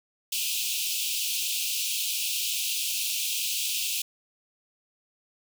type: high-pass noise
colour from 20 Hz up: pink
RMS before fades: -29 dBFS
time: 0.32-4.02 s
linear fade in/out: 5 ms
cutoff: 2500 Hz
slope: 96 dB/octave
effects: none